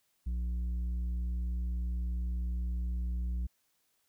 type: tone with tanh clipping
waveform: sine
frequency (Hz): 60.1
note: B1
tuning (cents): -46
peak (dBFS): -32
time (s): 0.26-3.47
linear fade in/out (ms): 10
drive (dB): 6
effects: white hiss -75 dBFS RMS until 4.08 s